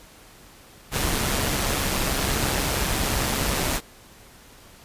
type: noise with amplitude modulation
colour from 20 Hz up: pink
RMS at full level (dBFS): -22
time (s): 0.91-3.81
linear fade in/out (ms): 50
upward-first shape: sine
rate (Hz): 136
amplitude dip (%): 45
effects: pink hiss -49 dBFS RMS until 4.84 s + resampled to 32000 Hz